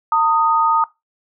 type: tone pair together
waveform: sine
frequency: 907 / 1244.5 Hz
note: A#5 / D#6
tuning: -48 / 0 cents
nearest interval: perfect fourth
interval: 548 cents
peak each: -15 dBFS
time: 0.12-0.84 s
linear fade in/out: 2 ms
effects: noise-tail reverb RT60 0.2 s tail -20 dB re dry